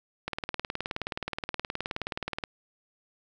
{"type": "click train", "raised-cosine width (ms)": 0.3, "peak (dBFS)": -15, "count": 42, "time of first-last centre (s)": [0.28, 2.438], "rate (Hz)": 19, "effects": []}